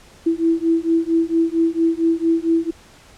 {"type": "beating tone pair", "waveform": "sine", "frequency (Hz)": [327.9, 332.3], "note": ["E4", "E4"], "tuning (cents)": [-9, 14], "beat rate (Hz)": 4.4, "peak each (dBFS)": -18, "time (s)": [0.26, 2.71], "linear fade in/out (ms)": 10, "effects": ["pink hiss -47 dBFS RMS until 3.17 s", "low-pass 9000 Hz 12 dB/octave"]}